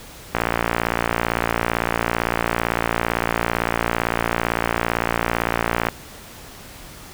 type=click train; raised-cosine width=0.5 ms; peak=-3 dBFS; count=321; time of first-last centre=0.35-5.886 s; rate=57.8 Hz; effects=pink hiss -40 dBFS RMS until 7.13 s